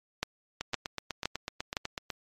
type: two click trains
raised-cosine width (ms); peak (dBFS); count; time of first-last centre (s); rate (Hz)
0.2; -11 / -16; 4 / 13; 0.23-1.768 / 0.61-2.103; 1.95 / 8.04
effects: MP3 64 kbps